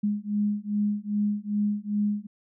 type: beating tone pair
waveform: sine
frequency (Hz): 206 / 208.5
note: G#3 / G#3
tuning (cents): -14 / +7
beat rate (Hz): 2.5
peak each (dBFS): -27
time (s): 0.03-2.27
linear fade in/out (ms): 10
effects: none

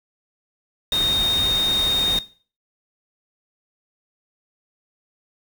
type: tone in noise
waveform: sine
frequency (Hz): 3698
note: A#7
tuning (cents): -15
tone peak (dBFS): -18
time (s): 0.92-2.19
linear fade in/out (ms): 2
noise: pink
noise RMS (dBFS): -29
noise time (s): 0.92-2.19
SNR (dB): +8
effects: noise-tail reverb RT60 0.4 s tail -17 dB re dry

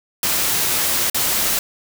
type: noise with dropouts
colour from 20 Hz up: white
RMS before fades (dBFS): -19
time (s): 0.23-1.59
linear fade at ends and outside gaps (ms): 2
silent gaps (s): 1.099-1.145
effects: none

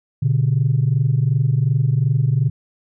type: tone pair together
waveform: sine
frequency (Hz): 120.1 / 142.82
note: B2 / D3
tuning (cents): -48 / -48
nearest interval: minor third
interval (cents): 300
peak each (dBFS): -16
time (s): 0.22-2.5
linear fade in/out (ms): 10
effects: tanh soft clip ceiling -8 dBFS

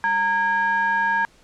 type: ring-modulated tone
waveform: triangle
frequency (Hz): 360.4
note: F#4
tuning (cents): -45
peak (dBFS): -13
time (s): 0.04-1.25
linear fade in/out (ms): 0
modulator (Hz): 1280
effects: pink hiss -55 dBFS RMS until 1.43 s + low-pass 8000 Hz 12 dB/octave

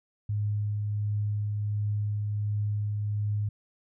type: tone with tremolo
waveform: sine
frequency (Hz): 104.2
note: G#2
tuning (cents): +6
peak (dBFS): -25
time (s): 0.29-3.49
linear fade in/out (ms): 5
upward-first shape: triangle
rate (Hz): 1.4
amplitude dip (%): 25
effects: none

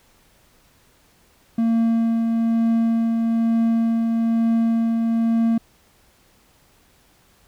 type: tone with tremolo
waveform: triangle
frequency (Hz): 228.5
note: A#3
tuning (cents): -34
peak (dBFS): -13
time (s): 1.58-5.58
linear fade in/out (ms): 5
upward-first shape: triangle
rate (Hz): 1.1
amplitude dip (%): 30
effects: pink hiss -57 dBFS RMS until 7.47 s

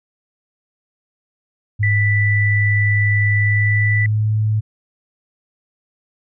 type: tone with pitch glide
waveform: sine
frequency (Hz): 104.3 to 107.79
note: G#2 to A2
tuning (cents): +8 to -35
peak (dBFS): -14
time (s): 1.79-4.61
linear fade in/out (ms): 20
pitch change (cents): +57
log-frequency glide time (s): 3.35-4.32
type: tone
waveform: sine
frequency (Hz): 1975.5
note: B6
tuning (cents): 0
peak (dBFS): -17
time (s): 1.83-4.06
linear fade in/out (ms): 2
effects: none

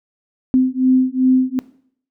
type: beating tone pair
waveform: sine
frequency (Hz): 256.6 / 259.2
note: C4 / C4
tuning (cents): -34 / -16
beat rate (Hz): 2.6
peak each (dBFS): -15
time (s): 0.54-1.59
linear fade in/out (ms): 0
effects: noise-tail reverb RT60 0.6 s tail -18 dB re dry

